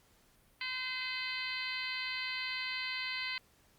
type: harmonic tone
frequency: 513 Hz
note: C5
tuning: 34 cents flat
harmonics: 2 / 3 / 4 / 5 / 6 / 7 / 8 / 9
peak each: -48 / -46 / -39 / -43 / -44 / -52 / -43 / -47 dBFS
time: 0.61-3.38 s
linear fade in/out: 2 ms
effects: pink hiss -67 dBFS RMS until 3.78 s + Opus 48 kbps